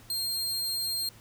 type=tone; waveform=sawtooth; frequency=4202 Hz; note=C8; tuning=7 cents sharp; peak=-26 dBFS; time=0.1-1.09 s; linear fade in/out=2 ms; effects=added 112 Hz sine -56 dBFS peak until 1.2 s + pink hiss -55 dBFS RMS until 1.2 s